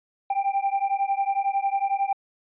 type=beating tone pair; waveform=triangle; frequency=784 / 795 Hz; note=G5 / G5; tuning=0 / +24 cents; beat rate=11 Hz; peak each=-23 dBFS; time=0.3-2.13 s; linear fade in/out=5 ms; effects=resampled to 8000 Hz